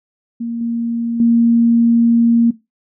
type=tone with level steps; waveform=sine; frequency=233.1 Hz; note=A#3; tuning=in tune; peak=-19 / -16 / -8 dBFS; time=0.4-2.51 s; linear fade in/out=10 ms; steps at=0.61 / 1.2 s; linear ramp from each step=2 ms; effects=noise-tail reverb RT60 0.2 s tail -17 dB re dry